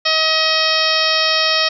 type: harmonic tone with a mistuned harmonic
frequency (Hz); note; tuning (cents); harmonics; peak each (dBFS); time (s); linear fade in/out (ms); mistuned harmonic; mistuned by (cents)
634; D#5; +32; 1 / 2 / 3 / 4 / 5 / 6 / 7 / 8 / 9; -22 / -22 / -22 / -22 / -22 / -22 / -22 / -22 / -22; 0.05-1.69; 10; 9; -55
effects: none